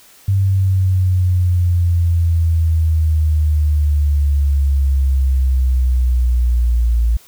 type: exponential sweep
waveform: sine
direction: down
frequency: 98 to 57.1 Hz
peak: -11 dBFS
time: 0.28-7.17 s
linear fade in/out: 5 ms
effects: white hiss -46 dBFS RMS until 7.27 s